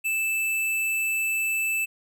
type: tone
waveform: square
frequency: 2637 Hz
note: E7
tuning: in tune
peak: -24 dBFS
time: 0.04-1.86 s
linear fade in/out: 20 ms
effects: none

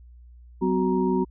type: tone cluster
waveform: sine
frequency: 188.3 / 255.4 / 370.6 / 939 Hz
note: F#3 / C4 / F#4 / A#5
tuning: +31 / -42 / +3 / +12 cents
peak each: -25 / -25 / -24 / -30 dBFS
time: 0.61-1.25 s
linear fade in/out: 20 ms
effects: added 60 Hz sine -45 dBFS peak until 1.3 s

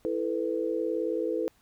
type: chord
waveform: sine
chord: E suspended fourth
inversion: none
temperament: equal with one note detuned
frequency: 329.6 / 440 / 498.8 Hz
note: E4 / A4 / B4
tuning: 0 / 0 / +17 cents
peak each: -31 dBFS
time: 0.05-1.48 s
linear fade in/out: 0 ms
effects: pink hiss -65 dBFS RMS until 1.61 s

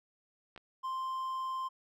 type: clicks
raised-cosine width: 0.3 ms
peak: -33 dBFS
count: 2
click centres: 0.562 / 0.577 s
type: tone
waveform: triangle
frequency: 1046.5 Hz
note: C6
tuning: in tune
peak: -32 dBFS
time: 0.83-1.69 s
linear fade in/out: 20 ms
effects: none

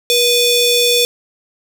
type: ring-modulated tone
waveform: sawtooth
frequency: 1983 Hz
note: B6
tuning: 7 cents sharp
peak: -4 dBFS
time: 0.1-1.05 s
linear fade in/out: 0 ms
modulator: 1500 Hz
effects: none

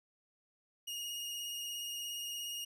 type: tone with vibrato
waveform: sawtooth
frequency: 2862 Hz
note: F7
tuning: 42 cents sharp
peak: -36 dBFS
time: 0.87-2.65 s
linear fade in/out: 10 ms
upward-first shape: sine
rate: 17 Hz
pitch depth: 18 cents each way
effects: none

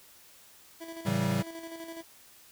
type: tone with tremolo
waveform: 25% pulse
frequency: 330.2 Hz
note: E4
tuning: 3 cents sharp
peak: -35 dBFS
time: 0.8-2.03 s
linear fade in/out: 20 ms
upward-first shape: square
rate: 12 Hz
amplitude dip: 45%
type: chord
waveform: square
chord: A dominant seventh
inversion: none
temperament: equal with one note detuned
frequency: 110 / 138.59 / 164.81 / 193.08 Hz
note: A2 / C#3 / E3 / G3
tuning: 0 / 0 / 0 / -26 cents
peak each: -34 / -34 / -35 / -30 dBFS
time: 1.05-1.43 s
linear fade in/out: 20 ms
effects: white hiss -56 dBFS RMS until 2.51 s

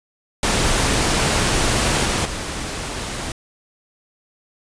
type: noise with level steps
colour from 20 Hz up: pink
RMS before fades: -18 / -20 / -27 dBFS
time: 0.43-3.32 s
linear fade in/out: 2 ms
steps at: 2.05 / 2.25 s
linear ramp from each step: 5 ms
effects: resampled to 22050 Hz

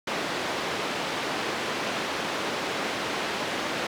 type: band-pass noise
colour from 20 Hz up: pink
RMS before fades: -30 dBFS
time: 0.07-3.87 s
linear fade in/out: 5 ms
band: 290 to 4000 Hz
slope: 12 dB/octave
effects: none

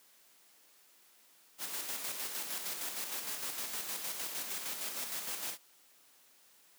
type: noise with tremolo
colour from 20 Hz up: white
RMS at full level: -38 dBFS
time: 1.58-5.58 s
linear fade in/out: 50 ms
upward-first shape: square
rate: 6.5 Hz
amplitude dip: 40%
effects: white hiss -64 dBFS RMS until 6.78 s + high-pass 200 Hz 12 dB/octave

